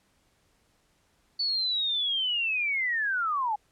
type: linear sweep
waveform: sine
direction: down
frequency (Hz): 4500 to 810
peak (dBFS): -25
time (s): 1.39-3.56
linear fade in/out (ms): 10
effects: pink hiss -68 dBFS RMS until 3.71 s + low-pass 11000 Hz 12 dB/octave